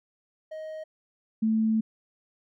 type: tone pair in turn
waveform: triangle / sine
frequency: 627 / 220.5 Hz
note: D#5 / A3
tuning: +13 / +4 cents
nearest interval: octave + tritone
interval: 1809 cents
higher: first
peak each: -33 / -21 dBFS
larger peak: second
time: 0.51-0.84 / 1.42-1.81 s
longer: second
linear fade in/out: 10 ms
effects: none